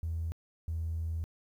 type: tone pair in turn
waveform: triangle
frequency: 81.8 / 81.45 Hz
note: E2 / E2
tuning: -13 / -20 cents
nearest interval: unison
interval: 7 cents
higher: first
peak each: -28 dBFS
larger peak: neither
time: 0.03-0.32 / 0.68-1.24 s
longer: second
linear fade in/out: 0 ms
effects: tanh soft clip ceiling -29 dBFS + 11-bit